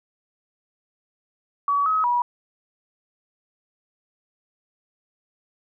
sine tone with pitch steps, 1136 / 1275 / 968 Hz, C#6 / D#6 / B5, +42 / +42 / -35 cents, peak -18 dBFS, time 1.68-2.22 s, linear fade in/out 2 ms, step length 180 ms, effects none

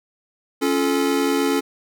square chord, Db augmented, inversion none, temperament just, 277.2 / 346.5 / 433.1 Hz, Db4 / F4 / A4, 0 / -14 / -27 cents, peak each -21 / -26 / -23 dBFS, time 0.61-1.61 s, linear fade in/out 20 ms, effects none

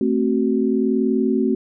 sine tone cluster, 223 / 263.7 / 374.6 Hz, A3 / C4 / F#4, +23 / +14 / +21 cents, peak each -20 / -20 / -21 dBFS, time 0.01-1.55 s, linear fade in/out 2 ms, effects none

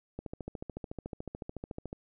click train, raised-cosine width 2 ms, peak -25 dBFS, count 25, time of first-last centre 0.19-1.929 s, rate 13.8 Hz, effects none

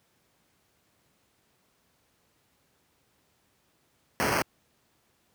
white noise with sample-and-hold, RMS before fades -26 dBFS, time 4.2-4.42 s, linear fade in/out 0 ms, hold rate 3675 Hz, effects pink hiss -69 dBFS RMS until 5.34 s + high-pass 80 Hz 12 dB/octave

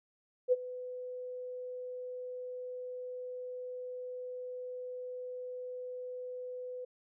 sine tone with ADSR envelope, 501 Hz, B4, 25 cents sharp, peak -21 dBFS, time 0.48-6.85 s, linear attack 42 ms, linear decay 31 ms, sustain -18 dB, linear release 8 ms, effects none

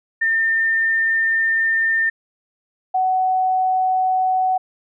sine tone pair in turn, 1806 / 747.8 Hz, A6 / F#5, +45 / +18 cents, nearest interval octave + minor third, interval 1527 cents, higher first, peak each -15 dBFS, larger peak neither, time 0.21-2.1 / 2.94-4.58 s, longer first, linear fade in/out 10 ms, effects none

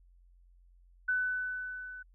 sine tone with level ramp, 1500 Hz, F#6, 23 cents sharp, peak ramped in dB -26 to -43 dBFS, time 1.08-2.03 s, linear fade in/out 10 ms, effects added 44 Hz sine -58 dBFS peak until 2.14 s

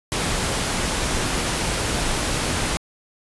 pink noise, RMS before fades -23 dBFS, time 0.12-2.77 s, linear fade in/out 0 ms, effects resampled to 24000 Hz

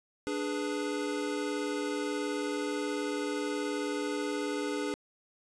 square chord, G# diminished, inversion second, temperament equal, 293.7 / 415.3 / 493.9 Hz, D4 / G#4 / B4, 0 / 0 / 0 cents, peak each -35 / -36 / -39 dBFS, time 0.27-4.94 s, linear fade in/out 0 ms, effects resampled to 22050 Hz + 11-bit

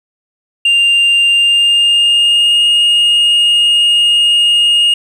sine tone with pitch glide, 2794 to 2851 Hz, F7 to F7, 0 to +35 cents, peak -4 dBFS, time 0.65-4.94 s, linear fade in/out 5 ms, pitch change +35 cents, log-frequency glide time 1.31-2.66 s, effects tanh soft clip ceiling -6 dBFS + 7-bit

